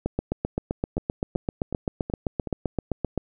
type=two click trains; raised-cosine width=2 ms; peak=-18 / -11 dBFS; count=5 / 25; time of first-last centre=0.98-2.473 / 0.06-3.177 s; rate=2.68 / 7.7 Hz; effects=none